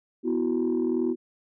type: chord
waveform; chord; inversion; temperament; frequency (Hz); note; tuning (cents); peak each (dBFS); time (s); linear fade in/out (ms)
sine; B suspended fourth; none; equal; 246.9 / 329.6 / 370; B3 / E4 / F#4; 0 / 0 / 0; -26; 0.23-1.16; 50
effects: tanh soft clip ceiling -17 dBFS